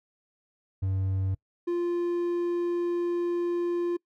triangle tone pair in turn, 95.6 / 347.8 Hz, G2 / F4, -43 / -7 cents, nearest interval octave + minor seventh, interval 2236 cents, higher second, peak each -23 dBFS, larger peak neither, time 0.82-1.35 / 1.67-3.97 s, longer second, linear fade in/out 10 ms, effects noise-tail reverb RT60 0.1 s tail -25 dB re dry

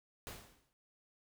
pink noise with exponential decay, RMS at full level -44 dBFS, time 0.27-0.73 s, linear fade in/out 0 ms, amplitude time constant 100 ms, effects none

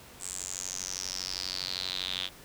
square tone with band-pass filter sweep, 46.25 Hz, F#1, in tune, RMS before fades -36 dBFS, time 0.19-2.3 s, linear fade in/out 50 ms, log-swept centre 8100 to 3400 Hz, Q 6.4, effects pink hiss -51 dBFS RMS until 2.44 s

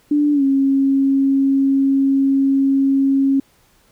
sine tone with pitch glide, 293.7 to 272.5 Hz, D4 to C#4, 0 to -29 cents, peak -12 dBFS, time 0.11-3.4 s, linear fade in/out 5 ms, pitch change -129 cents, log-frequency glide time 0.33-0.43 s, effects pink hiss -56 dBFS RMS until 3.91 s

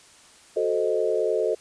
sine chord, F# diminished seventh, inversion none, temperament equal, 370 / 440 / 523.3 / 622.3 Hz, F#4 / A4 / C5 / Eb5, 0 / 0 / 0 / 0 cents, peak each -28 / -24 / -28 / -27 dBFS, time 0.56-1.55 s, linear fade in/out 10 ms, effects white hiss -52 dBFS RMS until 1.6 s + resampled to 22050 Hz

